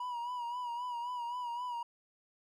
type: tone with vibrato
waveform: triangle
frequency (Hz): 968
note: B5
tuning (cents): -35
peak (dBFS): -34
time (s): 0-1.83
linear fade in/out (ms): 5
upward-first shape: sine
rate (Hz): 3.8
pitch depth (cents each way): 54
effects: none